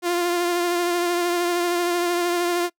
sawtooth tone with vibrato, 349.2 Hz, F4, in tune, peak -16 dBFS, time 0.02-2.7 s, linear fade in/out 50 ms, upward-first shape triangle, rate 13 Hz, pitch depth 30 cents each way, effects noise-tail reverb RT60 0.1 s tail -24 dB re dry

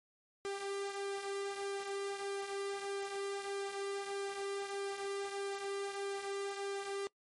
sawtooth tone with flanger, 397.1 Hz, G4, 22 cents sharp, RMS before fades -40 dBFS, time 0.45-7.07 s, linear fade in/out 0 ms, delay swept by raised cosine 1.4 to 3.9 ms, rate 1.6 Hz, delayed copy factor -0.5, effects noise-tail reverb RT60 0.1 s tail -23 dB re dry + MP3 48 kbps

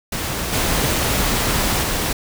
pink noise with level steps, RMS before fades -24 / -19 / -21 dBFS, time 0.12-2.13 s, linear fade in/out 5 ms, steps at 0.52 / 1.82 s, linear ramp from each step 20 ms, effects none

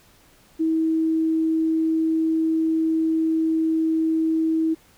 sine tone, 321.4 Hz, E4, 44 cents flat, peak -18 dBFS, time 0.59-4.75 s, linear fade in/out 20 ms, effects pink hiss -55 dBFS RMS until 4.97 s

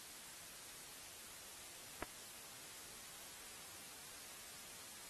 clicks, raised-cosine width 0.5 ms, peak -28 dBFS, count 2, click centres 2.025 / 2.028 s, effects white hiss -54 dBFS RMS until 5.09 s + AAC 32 kbps

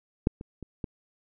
clicks, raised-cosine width 3 ms, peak -8 / -26 / -26 / -19 dBFS, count 4, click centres 0.271 / 0.411 / 0.627 / 0.842 s, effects none

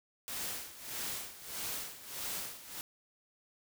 white noise with tremolo, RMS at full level -38 dBFS, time 0.28-2.81 s, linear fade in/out 0 ms, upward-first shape sine, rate 1.6 Hz, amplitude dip 80%, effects none

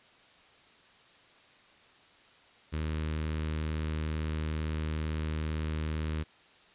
sawtooth tone with notch filter, 77.78 Hz, D#2, in tune, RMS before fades -33 dBFS, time 2.72-6.24 s, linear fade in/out 20 ms, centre 730 Hz, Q 1.2, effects white hiss -59 dBFS RMS until 6.74 s + resampled to 8000 Hz

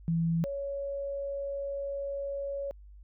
sine tone pair in turn, 166 / 558.4 Hz, E3 / C#5, +12 / +13 cents, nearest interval octave + major sixth, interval 2101 cents, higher second, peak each -25 / -32 dBFS, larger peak first, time 0.08-0.44 / 0.44-2.71 s, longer second, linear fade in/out 0 ms, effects added 50 Hz sine -48 dBFS peak until 3.03 s

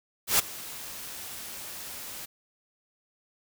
white noise with ADSR envelope, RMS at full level -20 dBFS, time 0.27-2.26 s, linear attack 120 ms, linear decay 15 ms, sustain -20 dB, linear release 12 ms, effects none

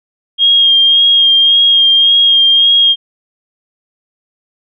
sine tone with vibrato, 3237 Hz, G#7, 45 cents flat, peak -5 dBFS, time 0.38-2.96 s, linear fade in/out 50 ms, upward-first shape sine, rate 1.8 Hz, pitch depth 22 cents each way, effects none

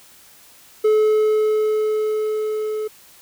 triangle tone with level ramp, 430.2 Hz, A4, 39 cents flat, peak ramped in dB -10 to -20 dBFS, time 0.84-2.88 s, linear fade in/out 10 ms, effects white hiss -48 dBFS RMS until 3.21 s

